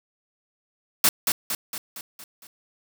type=noise with echo; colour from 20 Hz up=white; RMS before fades=-17 dBFS; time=1.04-1.09 s; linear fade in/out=2 ms; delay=230 ms; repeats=6; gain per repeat=-5 dB; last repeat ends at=2.47 s; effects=none